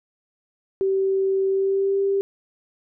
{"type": "tone with pitch glide", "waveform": "sine", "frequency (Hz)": [386, 394.1], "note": ["G4", "G4"], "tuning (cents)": [-27, 9], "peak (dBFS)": -18, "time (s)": [0.81, 2.21], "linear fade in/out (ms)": 0, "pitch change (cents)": 36, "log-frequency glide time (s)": [1.48, 2], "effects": []}